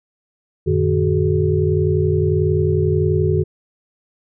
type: tone cluster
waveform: sine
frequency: 90.7 / 112.3 / 151 / 372.2 / 423.4 Hz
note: F#2 / A2 / D3 / F#4 / G#4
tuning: -34 / +36 / +48 / +10 / +33 cents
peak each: -19 / -28 / -19 / -19 / -22 dBFS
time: 0.66-3.44 s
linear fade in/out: 20 ms
effects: none